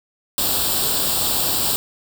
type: noise with comb filter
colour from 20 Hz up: white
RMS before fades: -20 dBFS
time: 0.38-1.76 s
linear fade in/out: 0 ms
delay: 0.24 ms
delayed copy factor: +0.75
effects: none